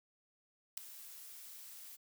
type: noise with ADSR envelope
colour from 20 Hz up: blue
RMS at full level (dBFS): -35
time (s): 0.77-1.97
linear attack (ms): 6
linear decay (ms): 4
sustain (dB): -17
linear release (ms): 24
effects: none